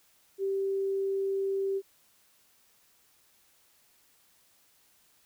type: tone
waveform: sine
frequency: 390 Hz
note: G4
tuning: 9 cents flat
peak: -27 dBFS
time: 0.38-1.82 s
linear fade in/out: 50 ms
effects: white hiss -65 dBFS RMS until 5.25 s